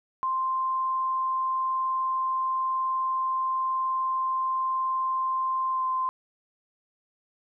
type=tone with pitch glide; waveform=sine; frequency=1046.5 to 1038.7 Hz; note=C6 to C6; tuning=0 to -13 cents; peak=-24 dBFS; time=0.23-6.09 s; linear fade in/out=0 ms; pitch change=-13 cents; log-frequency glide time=5.7-5.84 s; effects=none